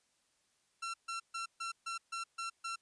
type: tone bursts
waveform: sawtooth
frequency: 1354 Hz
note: E6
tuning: 46 cents sharp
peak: -34 dBFS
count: 8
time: 0.82-2.76 s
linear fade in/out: 10 ms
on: 120 ms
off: 140 ms
effects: white hiss -75 dBFS RMS until 2.81 s + resampled to 22050 Hz